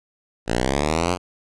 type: linear sweep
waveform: 5% pulse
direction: up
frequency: 54.3 to 92.4 Hz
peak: -8 dBFS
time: 0.46-1.18 s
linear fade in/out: 50 ms
effects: resampled to 22050 Hz